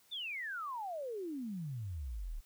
sine exponential sweep, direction down, 3645 to 32.7 Hz, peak -38 dBFS, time 0.11-2.41 s, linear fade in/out 20 ms, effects white hiss -67 dBFS RMS until 2.45 s

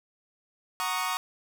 sawtooth chord, D# minor seventh, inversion first, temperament equal, 740 / 932.3 / 1108.7 / 1244.5 Hz, F#5 / A#5 / C#6 / D#6, 0 / 0 / 0 / 0 cents, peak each -32 / -30 / -28 / -30 dBFS, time 0.8-1.17 s, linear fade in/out 0 ms, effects none

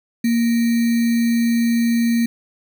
sine tone with sample-and-hold, 233.1 Hz, A#3, in tune, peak -14 dBFS, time 0.24-2.26 s, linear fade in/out 5 ms, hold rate 2100 Hz, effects none

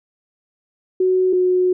sine tone pair in turn, 371 / 365.3 Hz, F#4 / F#4, +5 / -22 cents, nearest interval unison, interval 27 cents, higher first, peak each -13 dBFS, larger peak neither, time 1-1.33 / 1.33-1.73 s, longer second, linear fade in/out 5 ms, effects none

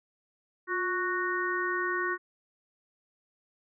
harmonic tone with a mistuned harmonic, 370 Hz, F#4, in tune, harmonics 1 / 3 / 4 / 5, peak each -33 / -33 / -33 / -33 dBFS, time 0.67-2.18 s, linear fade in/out 50 ms, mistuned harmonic 1, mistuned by -65 cents, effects none

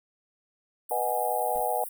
white high-pass noise, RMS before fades -38 dBFS, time 0.89-1.89 s, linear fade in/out 5 ms, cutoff 8600 Hz, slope 96 dB/octave
sine chord, G# minor seventh, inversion first, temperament equal, 493.9 / 622.3 / 740 / 830.6 Hz, B4 / D#5 / F#5 / G#5, 0 / 0 / 0 / 0 cents, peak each -32 / -32 / -29 / -30 dBFS, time 0.91-1.84 s, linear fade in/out 2 ms
brown noise with exponential decay, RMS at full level -41 dBFS, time 1.55-1.71 s, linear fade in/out 5 ms, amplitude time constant 33 ms
effects none

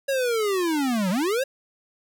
square linear two-way sweep, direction down then up, 557 to 174.61 to 557 Hz, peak -22 dBFS, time 0.08-1.44 s, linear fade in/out 10 ms, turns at 1.1 s, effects none

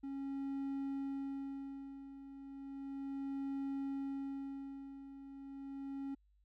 triangle tone with tremolo, 274.4 Hz, C#4, 17 cents flat, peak -35 dBFS, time 0.03-6.15 s, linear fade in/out 10 ms, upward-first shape sine, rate 0.34 Hz, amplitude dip 75%, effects added 50 Hz sine -68 dBFS peak until 6.44 s

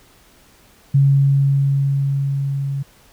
sine tone with level ramp, 138.59 Hz, C#3, in tune, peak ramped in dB -9 to -20 dBFS, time 0.94-2.83 s, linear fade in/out 10 ms, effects pink hiss -51 dBFS RMS until 3.12 s

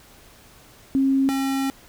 sine / square tone pair in turn, 270 / 270 Hz, C#4 / C#4, -45 / -45 cents, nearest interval unison, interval 0 cents, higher neither, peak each -16 / -22 dBFS, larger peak first, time 0.95-1.29 / 1.29-1.7 s, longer second, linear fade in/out 0 ms, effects pink hiss -50 dBFS RMS until 1.88 s

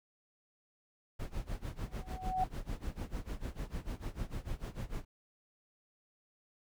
brown noise with tremolo, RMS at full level -37 dBFS, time 1.19-5.05 s, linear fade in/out 10 ms, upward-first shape sine, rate 6.7 Hz, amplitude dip 90%
sine tone with exponential growth, 747 Hz, F#5, 16 cents sharp, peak -27 dBFS, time 1.88-2.44 s, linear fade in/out 5 ms, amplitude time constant 120 ms
effects none

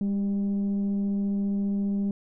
sine tone with frequency modulation, 200.4 Hz, G3, 38 cents sharp, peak -22 dBFS, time 0.01-2.11 s, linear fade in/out 2 ms, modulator 193 Hz, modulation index 0.25, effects tanh soft clip ceiling -21 dBFS

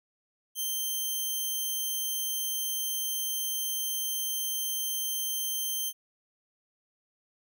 5% pulse tone, 3136 Hz, G7, in tune, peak -21 dBFS, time 0.55-5.93 s, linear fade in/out 50 ms, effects none

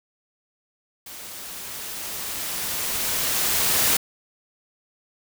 white noise with level ramp, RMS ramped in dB -39 to -19 dBFS, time 1.06-3.97 s, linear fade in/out 5 ms, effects none

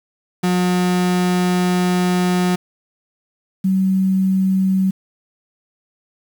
35% pulse / sine tone pair in turn, 180 / 190.04 Hz, F#3 / F#3, -47 / +47 cents, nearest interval minor second, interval 94 cents, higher second, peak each -13 dBFS, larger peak neither, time 0.43-2.56 / 3.64-4.91 s, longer first, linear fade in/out 10 ms, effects 7-bit

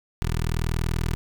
15% pulse tone with notch filter, 40.45 Hz, E1, 32 cents flat, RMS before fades -25 dBFS, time 0.22-1.15 s, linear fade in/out 0 ms, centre 580 Hz, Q 1.1, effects none

